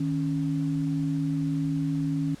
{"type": "tone pair together", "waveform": "sine", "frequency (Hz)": [155.56, 277.2], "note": ["D#3", "C#4"], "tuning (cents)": [0, 0], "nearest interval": "minor seventh", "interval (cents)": 1000, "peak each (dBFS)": -27, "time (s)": [0, 2.35], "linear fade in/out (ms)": 5, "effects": ["pink hiss -50 dBFS RMS until 2.4 s", "low-pass 9000 Hz 12 dB/octave"]}